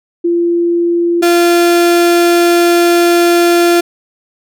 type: tone pair in turn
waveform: sine / 35% pulse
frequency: 343.2 / 345.2 Hz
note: F4 / F4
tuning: -30 / -20 cents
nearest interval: unison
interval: 10 cents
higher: second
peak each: -9 / -5 dBFS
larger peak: second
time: 0.24-1.22 / 1.22-3.81 s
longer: second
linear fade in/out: 10 ms
effects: none